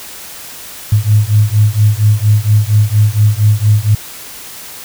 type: beating tone pair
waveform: sine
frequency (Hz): 103.83 / 108.13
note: G#2 / A2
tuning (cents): 0 / -30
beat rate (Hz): 4.3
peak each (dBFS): -10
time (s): 0.92-3.95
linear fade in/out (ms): 5
effects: white hiss -30 dBFS RMS until 4.84 s